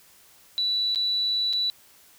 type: tone with dropouts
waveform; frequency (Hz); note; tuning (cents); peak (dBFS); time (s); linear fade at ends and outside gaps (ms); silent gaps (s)
sine; 3951; B7; 0; -22; 0.58-1.7; 0; 0.948-0.958 / 1.529-1.534
effects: white hiss -55 dBFS RMS until 2.18 s